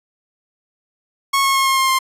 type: tone with pitch steps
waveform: sawtooth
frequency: 1098 / 1089.2 / 1080.4 / 1071.7 / 1063.1 / 1054.5 Hz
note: C#6 / C#6 / C#6 / C6 / C6 / C6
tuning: -17 / -31 / -45 / +41 / +27 / +13 cents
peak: -10 dBFS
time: 1.33-1.99 s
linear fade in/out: 10 ms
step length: 110 ms
effects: resampled to 32000 Hz